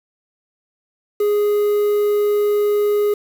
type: tone with quantisation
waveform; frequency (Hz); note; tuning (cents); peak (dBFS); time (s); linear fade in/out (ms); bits
triangle; 414.6; G#4; -3; -12; 1.2-3.14; 5; 6
effects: none